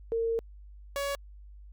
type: tone pair in turn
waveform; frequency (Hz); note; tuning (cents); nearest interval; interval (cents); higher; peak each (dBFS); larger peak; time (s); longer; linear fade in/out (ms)
sine / sawtooth; 457.1 / 561.8; A#4 / C#5; -34 / +23; major third; 357; second; -26; neither; 0.12-0.39 / 0.96-1.15; first; 0
effects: added 50 Hz sine -46 dBFS peak until 1.72 s + Opus 48 kbps